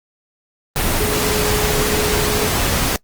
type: tone in noise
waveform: sine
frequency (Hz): 422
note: G#4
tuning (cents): +28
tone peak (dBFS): -21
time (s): 1-2.47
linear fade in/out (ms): 0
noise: pink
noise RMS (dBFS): -18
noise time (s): 0.76-2.96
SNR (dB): -6
effects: noise-tail reverb RT60 0.1 s tail -23 dB re dry + Opus 24 kbps